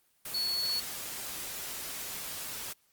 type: tone in noise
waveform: sine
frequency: 4400 Hz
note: C#8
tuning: 14 cents flat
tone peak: -29 dBFS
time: 0.34-0.8 s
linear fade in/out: 5 ms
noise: white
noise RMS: -39 dBFS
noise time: 0.25-2.73 s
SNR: +7 dB
effects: white hiss -70 dBFS RMS until 2.92 s + Opus 24 kbps